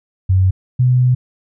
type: tone pair in turn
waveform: sine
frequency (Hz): 93.8 / 125.88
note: F#2 / B2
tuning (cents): +24 / +33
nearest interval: perfect fourth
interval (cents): 509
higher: second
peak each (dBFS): -9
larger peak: neither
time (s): 0.29-0.51 / 0.79-1.15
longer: second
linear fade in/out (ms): 10
effects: none